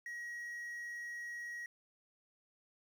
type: tone with quantisation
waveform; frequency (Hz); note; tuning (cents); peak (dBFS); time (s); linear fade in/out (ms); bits
triangle; 1901; A#6; +33; -40; 0.06-1.66; 2; 11
effects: none